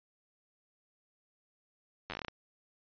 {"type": "slowing click train", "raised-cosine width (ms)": 0.3, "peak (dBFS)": -22, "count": 10, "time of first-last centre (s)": [2.1, 2.283], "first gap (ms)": 10, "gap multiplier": 1.17, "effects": ["resampled to 11025 Hz"]}